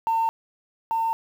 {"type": "tone pair in turn", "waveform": "sine", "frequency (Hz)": [905, 905], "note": ["A5", "A5"], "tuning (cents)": [48, 48], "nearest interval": "unison", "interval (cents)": 0, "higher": "neither", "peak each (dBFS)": [-18, -20], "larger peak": "first", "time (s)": [[0.07, 0.29], [0.91, 1.13]], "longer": "neither", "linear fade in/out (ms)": 0, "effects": ["tanh soft clip ceiling -17 dBFS", "8-bit"]}